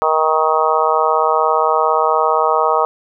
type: harmonic tone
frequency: 157.4 Hz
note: D#3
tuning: 20 cents sharp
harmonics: 3 / 4 / 5 / 6 / 7 / 8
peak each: -19 / -19 / -19 / -19 / -19 / -19 dBFS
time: 0.02-2.85 s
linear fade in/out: 0 ms
effects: none